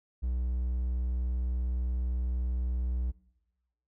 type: tone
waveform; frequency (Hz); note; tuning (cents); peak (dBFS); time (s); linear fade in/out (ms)
triangle; 61.74; B1; 0; -26; 0.22-3.12; 20
effects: noise-tail reverb RT60 1.0 s tail -21 dB re dry